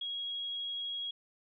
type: tone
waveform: sine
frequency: 3304 Hz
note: G#7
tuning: 10 cents flat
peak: -35 dBFS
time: 0.01-1.11 s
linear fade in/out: 5 ms
effects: none